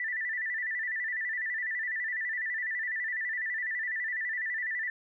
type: tone with vibrato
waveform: sine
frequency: 1872 Hz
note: A#6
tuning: 7 cents sharp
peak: -30 dBFS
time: 0-4.9 s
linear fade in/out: 2 ms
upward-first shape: square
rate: 12 Hz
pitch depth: 84 cents each way
effects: none